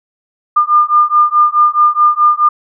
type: beating tone pair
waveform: sine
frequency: 1203 / 1207.7 Hz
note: D6 / D6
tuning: +41 / +48 cents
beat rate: 4.7 Hz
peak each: -10 dBFS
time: 0.56-2.49 s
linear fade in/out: 10 ms
effects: none